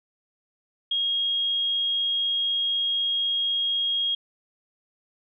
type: tone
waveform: sine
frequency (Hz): 3268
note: G#7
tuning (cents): -29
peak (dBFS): -22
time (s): 0.91-4.15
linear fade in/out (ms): 5
effects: none